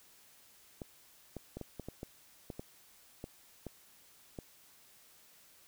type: clicks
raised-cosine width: 2 ms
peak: -28 dBFS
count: 12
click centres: 0.818 / 1.367 / 1.57 / 1.613 / 1.797 / 1.886 / 2.031 / 2.502 / 2.595 / 3.241 / 3.667 / 4.388 s
effects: white hiss -62 dBFS RMS until 5.67 s